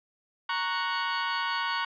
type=chord; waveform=sawtooth; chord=F# major; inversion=first; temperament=equal; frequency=932.3 / 1108.7 / 1480 Hz; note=A#5 / C#6 / F#6; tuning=0 / 0 / 0 cents; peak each=-28 dBFS; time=0.49-1.85 s; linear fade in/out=5 ms; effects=resampled to 11025 Hz + 10-bit